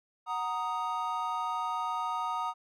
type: chord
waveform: triangle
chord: D# minor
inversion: first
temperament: equal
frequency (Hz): 740 / 932.3 / 1244.5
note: F#5 / A#5 / D#6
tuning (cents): 0 / 0 / 0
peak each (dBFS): -36 / -32 / -32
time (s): 0.26-2.54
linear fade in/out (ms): 50
effects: none